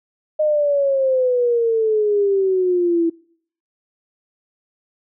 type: exponential sweep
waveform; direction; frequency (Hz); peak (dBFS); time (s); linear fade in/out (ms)
sine; down; 618 to 329.6; -14; 0.39-3.1; 10
effects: noise-tail reverb RT60 0.6 s tail -24 dB re dry